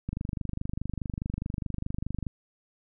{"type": "click train", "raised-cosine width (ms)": 5, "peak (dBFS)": -19, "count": 55, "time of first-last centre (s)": [0.09, 2.267], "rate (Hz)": 24.8, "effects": []}